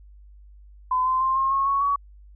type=tone with pitch steps; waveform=sine; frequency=1017 / 1034.8 / 1052.9 / 1071.3 / 1090 / 1109 / 1128.4 Hz; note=C6 / C6 / C6 / C6 / C#6 / C#6 / C#6; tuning=-50 / -19 / +11 / +41 / -29 / 0 / +30 cents; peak=-19 dBFS; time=0.91-1.96 s; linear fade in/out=5 ms; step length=150 ms; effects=added 50 Hz sine -45 dBFS peak until 2.35 s